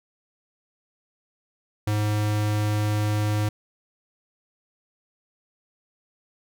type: tone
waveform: square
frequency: 105.4 Hz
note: G#2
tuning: 26 cents sharp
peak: -22 dBFS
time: 1.87-3.49 s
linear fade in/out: 5 ms
effects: none